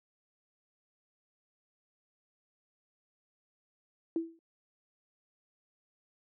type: tone with exponential decay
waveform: sine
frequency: 330 Hz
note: E4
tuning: 2 cents sharp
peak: -25 dBFS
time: 4.16-4.39 s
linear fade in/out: 1 ms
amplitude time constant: 50 ms
effects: high-pass 200 Hz 12 dB/octave